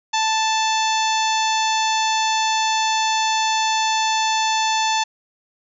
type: harmonic tone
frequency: 880 Hz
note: A5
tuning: in tune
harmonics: 1 / 2 / 3 / 4 / 5 / 6 / 7 / 8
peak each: -19 / -28 / -27 / -26 / -29 / -33 / -29 / -34 dBFS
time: 0.13-5.04 s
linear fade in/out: 10 ms
effects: none